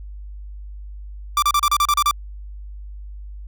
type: tone bursts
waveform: 45% pulse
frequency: 1174.7 Hz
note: D6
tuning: in tune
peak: -14 dBFS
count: 9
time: 1.37-2.111 s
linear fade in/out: 2 ms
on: 53 ms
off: 33 ms
effects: added 50 Hz sine -32 dBFS peak until 3.47 s